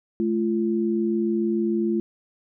sine tone pair together, 216.2 / 343.2 Hz, A3 / F4, -30 / -30 cents, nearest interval minor sixth, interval 800 cents, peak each -23 dBFS, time 0.2-2 s, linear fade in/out 0 ms, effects none

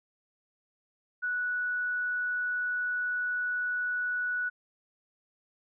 sine tone, 1474 Hz, F#6, 7 cents flat, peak -28 dBFS, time 1.22-4.5 s, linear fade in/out 20 ms, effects none

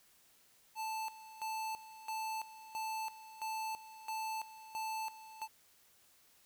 square tone with tremolo, 880 Hz, A5, in tune, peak -38 dBFS, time 0.75-5.48 s, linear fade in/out 50 ms, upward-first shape square, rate 1.5 Hz, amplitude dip 80%, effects white hiss -67 dBFS RMS until 6.45 s

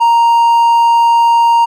triangle tone, 932.3 Hz, A#5, in tune, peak -4 dBFS, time 0-1.66 s, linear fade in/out 20 ms, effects none

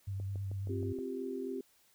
sine tone with vibrato, 98 Hz, G2, in tune, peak -35 dBFS, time 0.07-0.93 s, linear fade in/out 10 ms, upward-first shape sine, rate 9.2 Hz, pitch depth 26 cents each way
click train, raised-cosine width 2 ms, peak -35 dBFS, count 6, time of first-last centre 0.2-0.987 s, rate 6.35 Hz
sine chord, C suspended fourth, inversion none, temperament just, 261.6 / 348.8 / 392.4 Hz, C4 / F4 / G4, 0 / -2 / +2 cents, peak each -40 / -43 / -39 dBFS, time 0.69-1.61 s, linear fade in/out 5 ms
effects white hiss -68 dBFS RMS until 1.94 s

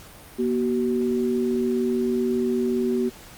sine tone pair together, 240.1 / 377.8 Hz, B3 / F#4, -49 / +36 cents, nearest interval minor sixth, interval 785 cents, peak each -23 / -23 dBFS, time 0.38-3.1 s, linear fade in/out 20 ms, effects pink hiss -45 dBFS RMS until 3.37 s + Opus 48 kbps

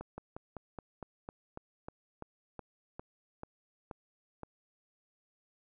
slowing click train, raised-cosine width 1 ms, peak -28 dBFS, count 15, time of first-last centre 0.01-4.433 s, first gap 170 ms, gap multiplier 1.09, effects none

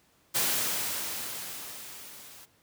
white noise with level ramp, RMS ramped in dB -26 to -50 dBFS, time 0.34-2.46 s, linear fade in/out 20 ms, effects pink hiss -65 dBFS RMS until 2.62 s + high-pass 80 Hz 12 dB/octave

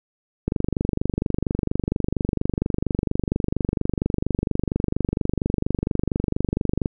click train, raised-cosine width 3 ms, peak -8 dBFS, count 156, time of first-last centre 0.48-6.859 s, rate 24.3 Hz, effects none

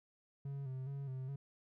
triangle tone with vibrato, 134.8 Hz, C#3, 48 cents flat, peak -38 dBFS, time 0.45-1.36 s, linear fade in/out 5 ms, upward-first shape square, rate 2.4 Hz, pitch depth 54 cents each way, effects none

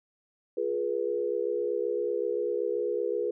sine tone cluster, 352.9 / 418.3 / 486.1 Hz, F4 / G#4 / B4, +18 / +12 / -28 cents, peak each -34 / -30 / -30 dBFS, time 0.57-3.31 s, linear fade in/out 5 ms, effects none

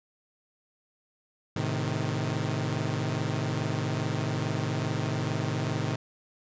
sawtooth chord, A diminished, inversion none, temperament equal with one note detuned, 108.42 / 130.81 / 155.56 Hz, A2 / C3 / Eb3, -25 / 0 / 0 cents, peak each -28 dBFS, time 1.56-5.96 s, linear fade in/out 5 ms, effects resampled to 16000 Hz

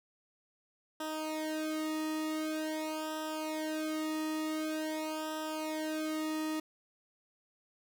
sawtooth tone with flanger, 311.8 Hz, D#4, 4 cents sharp, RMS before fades -36 dBFS, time 1-6.6 s, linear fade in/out 5 ms, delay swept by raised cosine 0.45 to 1.34 ms, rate 0.46 Hz, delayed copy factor -1, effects none

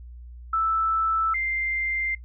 sine tone pair in turn, 1318.5 / 2093 Hz, E6 / C7, 0 / 0 cents, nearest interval minor sixth, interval 800 cents, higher second, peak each -20 / -24 dBFS, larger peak first, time 0.53-1.34 / 1.34-2.15 s, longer neither, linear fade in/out 5 ms, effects noise-tail reverb RT60 0.1 s tail -18 dB re dry + added 60 Hz sine -39 dBFS peak until 2.24 s

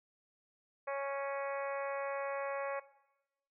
harmonic tone, 277.2 Hz, C#4, in tune, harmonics 2 / 3 / 4 / 5 / 6 / 7 / 8 / 9, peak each -37 / -44 / -42 / -50 / -48 / -50 / -50 / -55 dBFS, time 0.87-2.8 s, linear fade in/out 10 ms, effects noise-tail reverb RT60 0.9 s tail -17 dB re dry

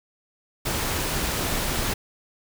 pink noise, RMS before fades -26 dBFS, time 0.65-1.94 s, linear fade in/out 10 ms, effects none

